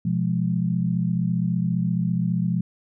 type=chord; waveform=sine; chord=F diminished; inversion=second; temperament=just; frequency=125.72 / 174.61 / 209.5 Hz; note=Cb3 / F3 / Ab3; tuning=+31 / 0 / +15 cents; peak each=-26 / -22 / -28 dBFS; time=0.05-2.61 s; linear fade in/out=5 ms; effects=none